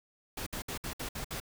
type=noise bursts; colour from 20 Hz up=pink; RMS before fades=-38 dBFS; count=7; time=0.37-1.401 s; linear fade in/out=5 ms; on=95 ms; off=61 ms; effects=none